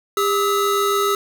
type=tone pair together; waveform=square; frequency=400.8 / 1289.1 Hz; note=G4 / E6; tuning=+38 / -39 cents; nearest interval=octave + minor sixth; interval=2023 cents; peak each=-20 dBFS; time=0.17-1.15 s; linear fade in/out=2 ms; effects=none